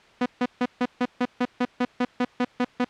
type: tone bursts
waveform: sawtooth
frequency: 247.5 Hz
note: B3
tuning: 4 cents sharp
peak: -16 dBFS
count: 14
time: 0.21-2.846 s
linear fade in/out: 5 ms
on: 49 ms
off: 150 ms
effects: white hiss -53 dBFS RMS until 2.89 s + low-pass 3000 Hz 12 dB/octave